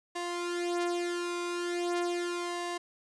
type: tone with flanger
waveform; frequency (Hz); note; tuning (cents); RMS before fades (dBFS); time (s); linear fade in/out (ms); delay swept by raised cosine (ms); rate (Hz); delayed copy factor
sawtooth; 349.2; F4; 0; -33; 0.15-2.78; 10; 1.8 to 3.7; 0.4; +0.75
effects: resampled to 22050 Hz